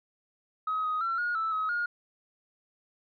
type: tone with pitch steps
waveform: sine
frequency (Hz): 1269 / 1253 / 1353 / 1437 / 1317 / 1275 / 1428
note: D#6 / D#6 / E6 / F6 / E6 / D#6 / F6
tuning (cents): +34 / +12 / +45 / +49 / -2 / +42 / +38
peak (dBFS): -26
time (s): 0.67-1.86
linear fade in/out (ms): 5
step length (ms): 170
effects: tanh soft clip ceiling -23 dBFS